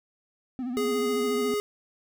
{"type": "tone with vibrato", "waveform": "triangle", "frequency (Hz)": 249.7, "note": "B3", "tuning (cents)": 19, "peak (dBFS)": -27, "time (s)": [0.59, 1.54], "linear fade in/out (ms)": 0, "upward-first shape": "sine", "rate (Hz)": 14, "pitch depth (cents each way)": 87}
{"type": "tone", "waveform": "square", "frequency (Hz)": 415.3, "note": "G#4", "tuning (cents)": 0, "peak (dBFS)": -26, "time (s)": [0.77, 1.6], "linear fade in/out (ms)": 0}
{"effects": []}